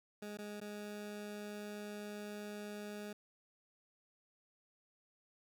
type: tone with dropouts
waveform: 20% pulse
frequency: 207.8 Hz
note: G#3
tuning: 1 cent sharp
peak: -39 dBFS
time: 0.22-3.13 s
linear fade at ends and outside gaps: 5 ms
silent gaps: 0.373-0.386 / 0.602-0.613 s
effects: none